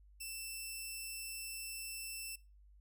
10% pulse tone, 2668 Hz, E7, 20 cents sharp, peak -34 dBFS, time 0.2-2.36 s, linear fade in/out 10 ms, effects noise-tail reverb RT60 0.3 s tail -23 dB re dry + added 50 Hz sine -59 dBFS peak until 2.8 s

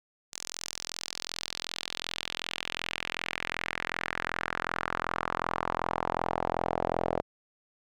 sawtooth tone with band-pass filter sweep, 42.66 Hz, F1, 40 cents flat, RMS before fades -34 dBFS, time 0.32-7.22 s, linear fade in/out 20 ms, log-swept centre 6600 to 620 Hz, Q 2.1, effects none

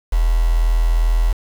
sine tone with quantisation, 41.25 Hz, E1, 2 cents sharp, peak -12 dBFS, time 0.12-1.33 s, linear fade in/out 10 ms, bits 5, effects none

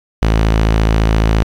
sawtooth tone, 54.5 Hz, A1, 16 cents flat, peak -6 dBFS, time 0.22-1.43 s, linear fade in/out 0 ms, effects low-pass 5000 Hz 12 dB/octave + 7-bit

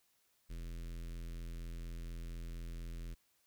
square tone with notch filter, 42.11 Hz, E1, 38 cents sharp, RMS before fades -44 dBFS, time 0.49-3.15 s, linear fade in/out 20 ms, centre 830 Hz, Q 0.56, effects white hiss -75 dBFS RMS until 3.46 s

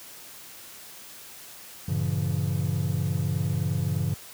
triangle chord, G diminished seventh, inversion none, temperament just, 98 / 117.6 / 141.12 / 169.34 Hz, G2 / Bb2 / Db3 / Fb3, 0 / +16 / +31 / +47 cents, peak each -26 / -30 / -26 / -29 dBFS, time 1.88-4.14 s, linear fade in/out 5 ms, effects white hiss -45 dBFS RMS until 4.33 s + high-pass 60 Hz 12 dB/octave

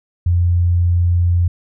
sine tone, 87.3 Hz, F2, in tune, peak -11 dBFS, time 0.26-1.48 s, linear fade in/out 5 ms, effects none

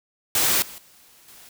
white noise with level steps, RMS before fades -20 / -40 / -53 / -47 dBFS, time 0.35-1.49 s, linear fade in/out 2 ms, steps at 0.62 / 0.78 / 1.28 s, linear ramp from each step 2 ms, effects none

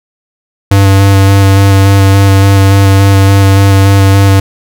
square tone with vibrato, 98 Hz, G2, in tune, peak -3 dBFS, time 0.71-4.4 s, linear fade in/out 5 ms, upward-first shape square, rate 3.5 Hz, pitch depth 12 cents each way, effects none

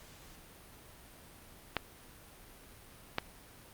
clicks, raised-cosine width 0.3 ms, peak -14 dBFS, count 2, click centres 1.767 / 3.184 s, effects pink hiss -55 dBFS RMS until 3.73 s + Opus 48 kbps

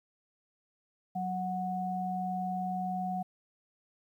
sine tone pair together, 185 / 736.4 Hz, F#3 / F#5, 0 / -8 cents, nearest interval 2 octaves, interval 2392 cents, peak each -35 / -33 dBFS, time 1.15-3.23 s, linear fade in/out 10 ms, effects 11-bit

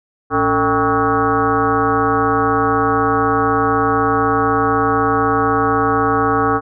sine tone with frequency modulation, 784 Hz, G5, in tune, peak -12 dBFS, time 0.3-6.61 s, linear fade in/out 50 ms, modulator 168 Hz, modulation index 3.6, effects none

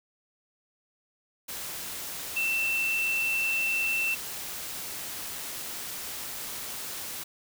sine tone in noise, 2678 Hz, E7, 27 cents sharp, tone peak -25 dBFS, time 2.36-4.15 s, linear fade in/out 10 ms, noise white, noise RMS -37 dBFS, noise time 1.48-7.24 s, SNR +9 dB, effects none

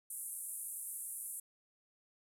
white band-pass noise, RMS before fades -44 dBFS, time 0.1-1.4 s, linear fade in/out 5 ms, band 8700 to 12000 Hz, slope 48 dB/octave, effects none

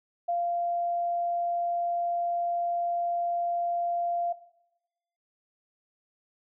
sine tone, 693 Hz, F5, 14 cents flat, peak -25 dBFS, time 0.28-4.33 s, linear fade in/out 10 ms, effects noise-tail reverb RT60 0.9 s tail -17 dB re dry

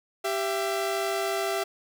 sawtooth tone pair together, 392 / 670.7 Hz, G4 / E5, 0 / +30 cents, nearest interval major sixth, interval 930 cents, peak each -25 dBFS, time 0.24-1.64 s, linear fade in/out 10 ms, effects none

